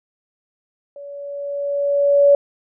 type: tone with level ramp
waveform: sine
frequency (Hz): 568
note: C#5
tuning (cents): +42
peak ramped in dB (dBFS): -33 to -7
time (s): 0.96-2.35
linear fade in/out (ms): 2
effects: none